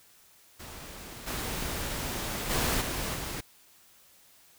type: noise with level steps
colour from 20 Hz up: pink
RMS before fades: -44 / -34 / -28 / -33 / -36 dBFS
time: 0.59-3.41 s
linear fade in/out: 10 ms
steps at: 1.26 / 2.49 / 2.8 / 3.14 s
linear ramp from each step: 20 ms
effects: white hiss -59 dBFS RMS until 4.58 s